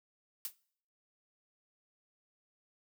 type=noise with exponential decay; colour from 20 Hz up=blue; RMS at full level=-34 dBFS; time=0.45-0.55 s; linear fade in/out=1 ms; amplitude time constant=20 ms; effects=noise-tail reverb RT60 0.6 s tail -23 dB re dry